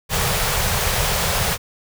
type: band-stop noise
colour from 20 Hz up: pink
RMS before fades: -20 dBFS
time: 0.09-1.58 s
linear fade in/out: 50 ms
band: 190 to 410 Hz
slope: 48 dB/octave
effects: none